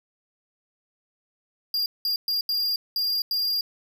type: tone bursts at uneven times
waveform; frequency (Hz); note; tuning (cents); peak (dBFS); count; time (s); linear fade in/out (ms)
square; 4806; D8; +39; -23; 6; 1.74-1.86 / 2.05-2.16 / 2.28-2.41 / 2.49-2.76 / 2.96-3.22 / 3.31-3.61; 2
effects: none